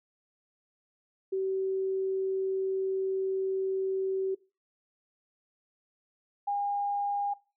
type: tone pair in turn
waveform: sine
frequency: 382.5 / 810.5 Hz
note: G4 / G#5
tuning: -42 / -42 cents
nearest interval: octave + minor second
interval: 1300 cents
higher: second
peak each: -27 dBFS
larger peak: neither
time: 1.32-4.35 / 6.47-7.34 s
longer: first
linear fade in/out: 10 ms
effects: noise-tail reverb RT60 0.3 s tail -21 dB re dry